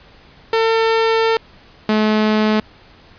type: tone pair in turn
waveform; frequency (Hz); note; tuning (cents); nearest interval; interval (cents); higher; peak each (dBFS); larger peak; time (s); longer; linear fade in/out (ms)
sawtooth; 450.3 / 214.9; A4 / A3; +40 / -41; octave + minor second; 1281; first; -9; neither; 0.53-1.37 / 1.89-2.6; first; 2
effects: pink hiss -46 dBFS RMS until 3.18 s + resampled to 11025 Hz